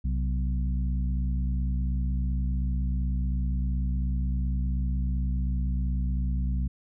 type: harmonic tone with a mistuned harmonic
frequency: 62.8 Hz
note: B1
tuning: 30 cents sharp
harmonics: 1 / 2 / 3 / 4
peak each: -25 / -34 / -35 / -42 dBFS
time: 0.04-6.68 s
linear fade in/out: 10 ms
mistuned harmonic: 2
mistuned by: +94 cents
effects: none